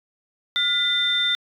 sine tone cluster, 1421 / 2004 / 3582 Hz, F6 / B6 / A7, +30 / +25 / +30 cents, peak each -27 / -27 / -19 dBFS, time 0.56-1.35 s, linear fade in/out 0 ms, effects tanh soft clip ceiling -10 dBFS

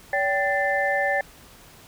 sine tone cluster, 569 / 780 / 1771 / 2061 Hz, C#5 / G5 / A6 / C7, +45 / -9 / +11 / -27 cents, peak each -25 / -26 / -24 / -31 dBFS, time 0.13-1.21 s, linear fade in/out 2 ms, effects pink hiss -49 dBFS RMS until 1.87 s

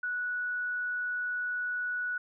sine tone, 1472 Hz, F#6, 9 cents flat, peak -30 dBFS, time 0.03-2.18 s, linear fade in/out 5 ms, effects none

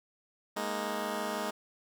10% pulse chord, Ab suspended second, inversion none, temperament just, 207.7 / 233.6 / 311.5 Hz, Ab3 / Bb3 / Eb4, 0 / +4 / +2 cents, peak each -28 / -30 / -32 dBFS, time 0.56-1.51 s, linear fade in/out 10 ms, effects none

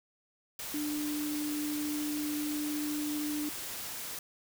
sine tone in noise, 297.8 Hz, D4, 24 cents sharp, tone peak -32 dBFS, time 0.74-3.49 s, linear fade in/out 2 ms, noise white, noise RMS -40 dBFS, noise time 0.59-4.19 s, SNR +5 dB, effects none

